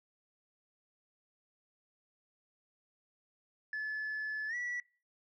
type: tone with pitch glide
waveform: sine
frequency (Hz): 1726 to 1948.6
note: A6 to B6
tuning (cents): -34 to -24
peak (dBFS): -33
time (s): 3.73-4.8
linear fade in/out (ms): 2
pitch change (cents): +210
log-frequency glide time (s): 4.48-4.55
effects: noise-tail reverb RT60 0.4 s tail -25 dB re dry + tanh soft clip ceiling -33 dBFS